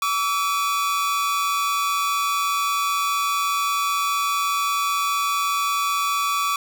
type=tone cluster; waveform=45% pulse; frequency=1143 / 1319 / 2464 Hz; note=D6 / E6 / D#7; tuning=-47 / +1 / -17 cents; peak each=-21 / -29 / -30 dBFS; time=0.02-6.56 s; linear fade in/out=2 ms; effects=none